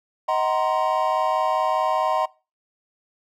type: chord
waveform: triangle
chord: C half-diminished seventh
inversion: first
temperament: just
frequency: 627.9 / 753.5 / 941.9 / 1046.5 Hz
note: Eb5 / Gb5 / Bb5 / C6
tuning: +16 / +31 / +18 / 0 cents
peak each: -23 dBFS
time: 0.28-2.26 s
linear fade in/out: 10 ms
effects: noise-tail reverb RT60 0.3 s tail -22 dB re dry